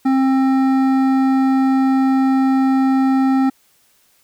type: tone with hard clipping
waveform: triangle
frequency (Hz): 265.6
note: C4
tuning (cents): +26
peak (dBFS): -14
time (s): 0.05-3.5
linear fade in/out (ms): 10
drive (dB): 15
effects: white hiss -57 dBFS RMS until 4.23 s